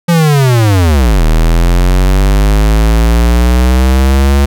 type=linear two-way sweep; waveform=square; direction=down then up; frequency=174.61 to 38.89 to 70.4 Hz; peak=-6 dBFS; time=0.08-4.46 s; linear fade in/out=10 ms; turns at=1.24 s; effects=none